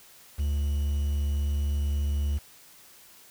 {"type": "tone with quantisation", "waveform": "triangle", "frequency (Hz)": 71.9, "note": "D2", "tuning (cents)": -36, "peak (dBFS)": -22, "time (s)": [0.38, 2.39], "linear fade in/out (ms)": 20, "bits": 8, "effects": ["white hiss -53 dBFS RMS until 3.3 s"]}